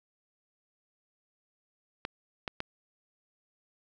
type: clicks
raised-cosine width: 0.3 ms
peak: -17 dBFS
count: 3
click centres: 2.051 / 2.478 / 2.604 s
effects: none